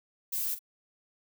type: noise with echo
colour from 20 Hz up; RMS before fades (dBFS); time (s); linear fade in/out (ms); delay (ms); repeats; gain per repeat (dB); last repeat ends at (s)
violet; -32; 0.32-0.55; 10; 42; 1; -12; 0.592
effects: none